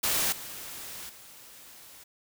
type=noise with level steps; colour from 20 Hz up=white; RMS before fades=-27 / -41 / -50 dBFS; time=0.03-2.04 s; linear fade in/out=10 ms; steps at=0.32 / 1.09 s; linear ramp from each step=5 ms; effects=none